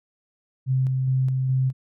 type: tone with tremolo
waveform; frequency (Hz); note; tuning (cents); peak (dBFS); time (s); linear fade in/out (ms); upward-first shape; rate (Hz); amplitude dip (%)
sine; 130.81; C3; 0; -18; 0.66-1.73; 50; square; 2.4; 25
effects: none